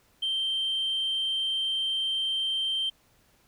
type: tone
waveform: sine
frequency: 3136 Hz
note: G7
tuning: in tune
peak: -24 dBFS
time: 0.22-2.9 s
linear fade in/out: 10 ms
effects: tanh soft clip ceiling -23 dBFS + pink hiss -64 dBFS RMS until 3.47 s